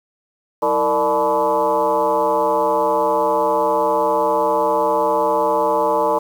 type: tone with frequency modulation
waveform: sine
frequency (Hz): 730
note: F#5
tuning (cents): -24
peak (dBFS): -14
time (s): 0.62-6.19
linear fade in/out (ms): 10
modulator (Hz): 135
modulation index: 2.5
effects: 7-bit